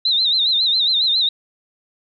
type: tone with vibrato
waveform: sine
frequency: 3863 Hz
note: B7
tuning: 39 cents flat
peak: -14 dBFS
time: 0.05-1.29 s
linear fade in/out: 5 ms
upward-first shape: sine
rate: 7.3 Hz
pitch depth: 120 cents each way
effects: none